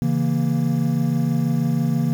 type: chord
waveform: triangle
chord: A# diminished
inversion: first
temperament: equal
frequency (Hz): 138.59 / 164.81 / 233.1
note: C#3 / E3 / A#3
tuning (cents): 0 / 0 / 0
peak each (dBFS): -20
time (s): 0.02-2.13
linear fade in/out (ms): 0
effects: 7-bit